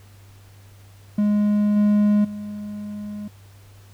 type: tone with level steps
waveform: triangle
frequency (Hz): 207.7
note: G#3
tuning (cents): 0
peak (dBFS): -14 / -12 / -27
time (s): 1.18-3.28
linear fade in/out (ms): 5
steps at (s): 1.76 / 2.24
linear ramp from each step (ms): 10
effects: added 99 Hz sine -45 dBFS peak until 3.93 s + pink hiss -54 dBFS RMS until 3.93 s

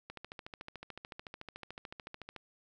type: click train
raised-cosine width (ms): 0.3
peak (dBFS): -28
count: 32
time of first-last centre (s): 0.1-2.363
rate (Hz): 13.7
effects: none

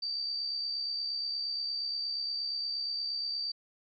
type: tone with amplitude modulation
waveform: sine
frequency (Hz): 4638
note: D8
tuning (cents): -22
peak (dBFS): -30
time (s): 0.02-3.52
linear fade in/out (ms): 10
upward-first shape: sine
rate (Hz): 68.5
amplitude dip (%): 40
effects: none

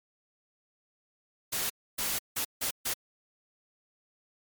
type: noise bursts at uneven times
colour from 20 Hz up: white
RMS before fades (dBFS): -31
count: 5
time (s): 1.52-1.7 / 1.98-2.19 / 2.36-2.45 / 2.61-2.71 / 2.85-2.94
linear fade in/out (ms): 10
effects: MP3 96 kbps

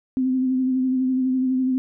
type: tone with vibrato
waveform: sine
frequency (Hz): 258.4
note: C4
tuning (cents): -21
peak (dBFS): -18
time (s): 0.17-1.78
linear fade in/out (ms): 0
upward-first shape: sine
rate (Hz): 12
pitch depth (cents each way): 27
effects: none

